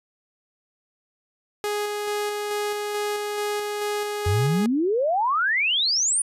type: tone with tremolo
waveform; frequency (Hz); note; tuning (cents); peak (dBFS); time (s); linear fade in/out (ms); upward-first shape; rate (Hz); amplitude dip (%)
sawtooth; 415.3; G#4; 0; -20; 1.64-4.66; 0; square; 2.3; 25
type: exponential sweep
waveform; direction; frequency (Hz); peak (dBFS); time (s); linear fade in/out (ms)
sine; up; 85.5 to 9956; -19; 4.26-6.22; 5
effects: resampled to 32000 Hz